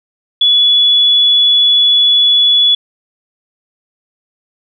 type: tone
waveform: sine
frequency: 3413 Hz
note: G#7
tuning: 47 cents sharp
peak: -6 dBFS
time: 0.41-2.75 s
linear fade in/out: 5 ms
effects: none

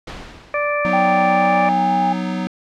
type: noise with exponential decay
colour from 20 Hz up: pink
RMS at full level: -29 dBFS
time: 0.07-1.18 s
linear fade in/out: 5 ms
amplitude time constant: 240 ms
type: harmonic tone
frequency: 586 Hz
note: D5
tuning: 4 cents flat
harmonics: 1 / 2 / 3 / 4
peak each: -20 / -23 / -26 / -24 dBFS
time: 0.54-1.69 s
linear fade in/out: 2 ms
type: chord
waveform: square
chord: B major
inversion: second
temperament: equal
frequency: 185 / 246.9 / 311.1 Hz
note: F#3 / B3 / D#4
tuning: 0 / 0 / 0 cents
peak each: -23 / -28 / -29 dBFS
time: 0.85-2.47 s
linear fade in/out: 0 ms
type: tone with pitch glide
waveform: sine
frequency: 784 to 809.3 Hz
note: G5 to G#5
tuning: 0 to -45 cents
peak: -15 dBFS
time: 0.93-2.13 s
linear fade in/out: 5 ms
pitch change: +55 cents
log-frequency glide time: 1.26-1.64 s
effects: low-pass 4000 Hz 12 dB/octave

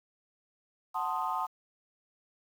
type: chord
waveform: sine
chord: F# diminished seventh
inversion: none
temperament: equal with one note detuned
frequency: 740 / 884.6 / 1046.5 / 1244.5 Hz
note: F#5 / A5 / C6 / Eb6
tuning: 0 / +9 / 0 / 0 cents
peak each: -36 / -34 / -34 / -35 dBFS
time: 0.94-1.47 s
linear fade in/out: 20 ms
effects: tanh soft clip ceiling -21 dBFS + 9-bit

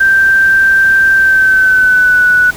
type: tone with pitch glide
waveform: sine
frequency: 1568 to 1480 Hz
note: G6 to F#6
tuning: 0 to 0 cents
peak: -5 dBFS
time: 0-2.51 s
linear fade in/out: 10 ms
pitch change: -100 cents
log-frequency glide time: 1.14-2.26 s
effects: pink hiss -30 dBFS RMS until 2.56 s

